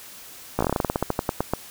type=slowing click train; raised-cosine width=1 ms; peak=-7 dBFS; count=18; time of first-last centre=0.59-1.536 s; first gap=16 ms; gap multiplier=1.14; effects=white hiss -43 dBFS RMS until 1.7 s